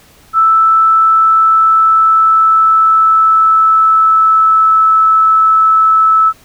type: tone with pitch glide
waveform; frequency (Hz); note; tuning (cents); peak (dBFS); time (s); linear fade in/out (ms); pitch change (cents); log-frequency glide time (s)
sine; 1318.5 to 1307.1; E6 to E6; 0 to -15; -5; 0.33-6.33; 50; -15; 0.76-4.84
effects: pink hiss -44 dBFS RMS until 6.44 s